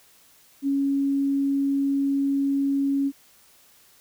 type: tone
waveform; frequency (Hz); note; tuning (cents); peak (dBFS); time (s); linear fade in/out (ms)
sine; 277.2; C#4; 0; -20; 0.62-3.12; 50
effects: white hiss -56 dBFS RMS until 4 s